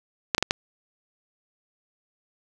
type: clicks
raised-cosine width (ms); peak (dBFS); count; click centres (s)
0.2; -3; 4; 0.348 / 0.381 / 0.426 / 0.509
effects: none